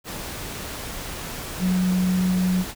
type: tone in noise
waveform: sine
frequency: 183.5 Hz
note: F#3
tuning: 14 cents flat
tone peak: -18 dBFS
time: 1.59-2.65 s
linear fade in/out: 50 ms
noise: pink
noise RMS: -33 dBFS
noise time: 0.04-2.75 s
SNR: +12 dB
effects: none